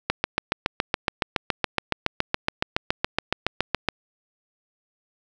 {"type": "click train", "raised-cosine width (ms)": 0.3, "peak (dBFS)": -4, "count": 28, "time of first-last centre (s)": [0.1, 3.887], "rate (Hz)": 7.13, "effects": []}